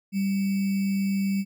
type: tone with sample-and-hold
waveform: sine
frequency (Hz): 196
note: G3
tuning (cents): 0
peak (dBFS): -22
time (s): 0.12-1.45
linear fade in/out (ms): 50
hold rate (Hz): 2450
effects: none